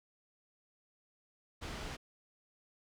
pink low-pass noise, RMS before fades -43 dBFS, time 1.61-1.97 s, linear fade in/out 20 ms, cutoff 5300 Hz, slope 12 dB/octave, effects none

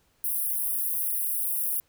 white high-pass noise, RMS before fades -28 dBFS, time 0.24-1.8 s, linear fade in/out 0 ms, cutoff 9500 Hz, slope 96 dB/octave, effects pink hiss -67 dBFS RMS until 1.88 s

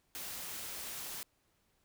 white noise, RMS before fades -43 dBFS, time 0.15-1.23 s, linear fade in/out 0 ms, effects pink hiss -75 dBFS RMS until 1.84 s

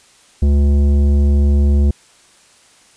sine tone with tanh clipping, 71.4 Hz, D2, 48 cents flat, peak -11 dBFS, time 0.42-1.91 s, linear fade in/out 5 ms, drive 12 dB, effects white hiss -49 dBFS RMS until 2.96 s + resampled to 22050 Hz

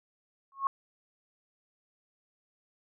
sine tone with exponential growth, 1092 Hz, C#6, 26 cents flat, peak -21 dBFS, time 0.52-0.67 s, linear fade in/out 1 ms, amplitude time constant 31 ms, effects none

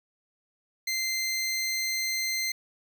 20% pulse tone, 2080 Hz, C7, 11 cents flat, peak -22 dBFS, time 0.87-2.52 s, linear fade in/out 5 ms, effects none

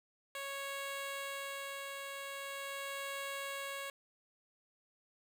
10% pulse tone with tremolo, 553 Hz, C#5, 4 cents flat, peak -31 dBFS, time 0.35-3.9 s, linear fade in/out 2 ms, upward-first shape sine, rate 0.43 Hz, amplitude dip 30%, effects none

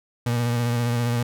35% pulse tone with vibrato, 119.4 Hz, A#2, 42 cents sharp, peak -19 dBFS, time 0.26-1.23 s, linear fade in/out 5 ms, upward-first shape triangle, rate 15 Hz, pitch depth 36 cents each way, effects none

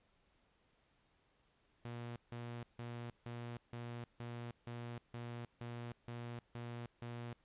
sawtooth tone bursts, 119.1 Hz, A#2, 38 cents sharp, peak -40 dBFS, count 12, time 1.85-7.33 s, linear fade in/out 0 ms, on 310 ms, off 160 ms, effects pink hiss -75 dBFS RMS until 7.44 s + resampled to 8000 Hz

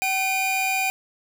45% pulse tone pair together, 763 / 2424 Hz, G5 / D#7, -47 / -46 cents, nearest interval octave + minor sixth, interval 2001 cents, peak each -25 / -23 dBFS, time 0.02-0.9 s, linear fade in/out 0 ms, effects none

